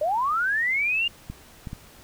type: linear sweep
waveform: sine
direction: up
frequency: 571 to 2847 Hz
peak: -21 dBFS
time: 0.01-1.08 s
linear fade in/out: 5 ms
type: clicks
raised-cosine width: 5 ms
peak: -21 dBFS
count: 3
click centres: 1.3 / 1.672 / 1.731 s
effects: pink hiss -50 dBFS RMS until 2.03 s